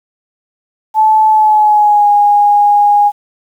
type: tone with pitch glide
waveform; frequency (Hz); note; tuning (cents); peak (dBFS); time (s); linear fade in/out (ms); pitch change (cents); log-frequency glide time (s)
sine; 868 to 823.1; A5 to G#5; -24 to -16; -5; 0.94-3.12; 50; -92; 1.29-2.09
effects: 7-bit